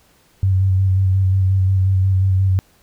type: tone with vibrato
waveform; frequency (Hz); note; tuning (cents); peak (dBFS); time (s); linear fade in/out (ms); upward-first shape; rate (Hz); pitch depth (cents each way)
sine; 95; F#2; +46; -12; 0.43-2.59; 0; square; 5.6; 21
effects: pink hiss -55 dBFS RMS until 2.82 s